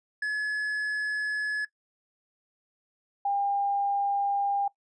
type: tone pair in turn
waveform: triangle / sine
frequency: 1704 / 802 Hz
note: G#6 / G5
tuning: +44 / +39 cents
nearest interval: octave + minor second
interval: 1305 cents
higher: first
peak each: -24 dBFS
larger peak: neither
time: 0.22-1.65 / 3.25-4.68 s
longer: neither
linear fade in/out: 5 ms
effects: noise-tail reverb RT60 0.1 s tail -20 dB re dry + resampled to 22050 Hz